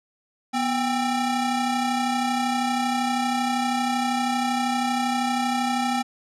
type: ring-modulated tone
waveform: 35% pulse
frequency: 523.3 Hz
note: C5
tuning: in tune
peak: -17 dBFS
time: 0.53-6.03 s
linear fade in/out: 20 ms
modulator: 278 Hz
effects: low-pass 9000 Hz 12 dB/octave